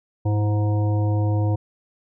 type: harmonic tone with a mistuned harmonic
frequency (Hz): 103.83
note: G#2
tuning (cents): 0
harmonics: 1 / 3 / 5 / 7 / 9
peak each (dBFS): -18 / -28 / -32 / -35 / -37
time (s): 0.25-1.56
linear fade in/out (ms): 10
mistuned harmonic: 3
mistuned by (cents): +66
effects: none